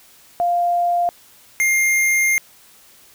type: tone pair in turn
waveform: sine / square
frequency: 698.5 / 2116 Hz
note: F5 / C7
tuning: 0 / +19 cents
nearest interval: octave + perfect fifth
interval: 1919 cents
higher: second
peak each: -15 dBFS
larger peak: neither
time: 0.4-1.09 / 1.6-2.38 s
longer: second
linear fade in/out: 0 ms
effects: white hiss -49 dBFS RMS until 3.14 s